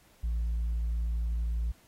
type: tone with tanh clipping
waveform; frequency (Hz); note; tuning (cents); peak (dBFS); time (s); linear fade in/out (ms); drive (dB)
sine; 57; A#1; -38; -28; 0.23-1.72; 10; 1
effects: pink hiss -62 dBFS RMS until 1.87 s + AAC 48 kbps